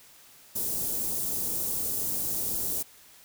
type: band-stop noise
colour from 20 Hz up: white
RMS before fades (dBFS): -30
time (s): 0.55-2.83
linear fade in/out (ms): 10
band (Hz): 460 to 8500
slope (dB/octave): 12
effects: white hiss -54 dBFS RMS until 3.24 s